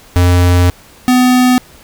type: tone pair in turn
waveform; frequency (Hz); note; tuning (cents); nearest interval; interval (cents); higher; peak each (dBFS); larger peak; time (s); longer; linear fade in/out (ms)
square; 88.8 / 251.2; F2 / B3; +29 / +30; octave + tritone; 1801; second; -7; neither; 0.16-0.7 / 1.08-1.58; first; 0
effects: pink hiss -41 dBFS RMS until 1.83 s